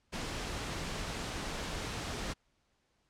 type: noise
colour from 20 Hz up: pink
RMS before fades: -38 dBFS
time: 0.12-2.34 s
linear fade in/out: 20 ms
effects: pink hiss -75 dBFS RMS until 3.09 s + low-pass 7000 Hz 12 dB/octave